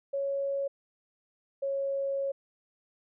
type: tone pair in turn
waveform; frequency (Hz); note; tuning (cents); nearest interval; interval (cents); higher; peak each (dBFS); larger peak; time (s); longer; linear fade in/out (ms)
sine; 554.4 / 550.3; C#5 / C#5; 0 / -13; unison; 13; first; -28; neither; 0.13-0.68 / 1.62-2.32; second; 10
effects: none